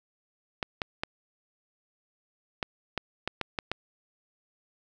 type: clicks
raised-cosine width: 0.3 ms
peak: -13 dBFS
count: 9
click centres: 0.628 / 0.818 / 1.035 / 2.628 / 2.977 / 3.276 / 3.413 / 3.588 / 3.716 s
effects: none